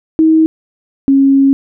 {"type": "tone pair in turn", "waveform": "sine", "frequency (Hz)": [318.4, 273.3], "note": ["D#4", "C#4"], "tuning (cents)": [40, -24], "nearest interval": "minor third", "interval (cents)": 264, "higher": "first", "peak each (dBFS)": -5, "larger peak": "neither", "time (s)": [[0.19, 0.46], [1.08, 1.53]], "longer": "second", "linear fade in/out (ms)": 0, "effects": []}